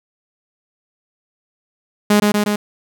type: tone with echo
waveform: sawtooth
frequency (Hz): 207.7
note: G#3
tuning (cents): 0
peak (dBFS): -6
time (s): 2.1-2.2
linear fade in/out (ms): 5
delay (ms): 120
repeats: 3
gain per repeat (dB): -2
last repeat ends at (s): 2.56
effects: 8-bit